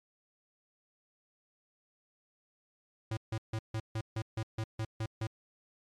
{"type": "tone bursts", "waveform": "square", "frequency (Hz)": 110.4, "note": "A2", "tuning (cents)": 6, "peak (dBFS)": -33, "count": 11, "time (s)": [3.11, 5.27], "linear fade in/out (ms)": 5, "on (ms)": 60, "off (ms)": 150, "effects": ["low-pass 8000 Hz 12 dB/octave", "MP3 96 kbps"]}